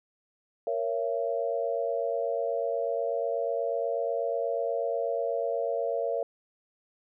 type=chord; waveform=sine; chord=A# diminished; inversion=none; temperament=equal with one note detuned; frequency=466.2 / 554.4 / 674.7 Hz; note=A#4 / C#5 / E5; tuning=0 / 0 / +40 cents; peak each=-31 dBFS; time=0.67-6.23 s; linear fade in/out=2 ms; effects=none